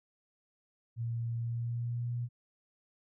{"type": "tone with pitch glide", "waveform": "sine", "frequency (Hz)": [116.54, 120.44], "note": ["A#2", "B2"], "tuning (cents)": [0, -43], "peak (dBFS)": -32, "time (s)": [0.96, 2.29], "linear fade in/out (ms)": 50, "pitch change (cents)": 57, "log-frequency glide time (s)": [1.37, 2.13], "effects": []}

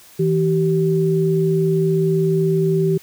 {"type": "tone pair together", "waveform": "sine", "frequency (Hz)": [162, 385.3], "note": ["E3", "G4"], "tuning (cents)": [-30, -30], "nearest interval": "octave + minor third", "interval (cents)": 1500, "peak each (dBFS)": -17, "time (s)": [0.19, 2.98], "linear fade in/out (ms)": 10, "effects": ["white hiss -46 dBFS RMS until 3.02 s"]}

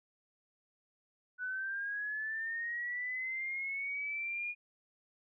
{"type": "linear sweep", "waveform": "sine", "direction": "up", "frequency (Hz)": [1480, 2443], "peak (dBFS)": -35, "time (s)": [1.38, 4.55], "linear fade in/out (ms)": 50, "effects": []}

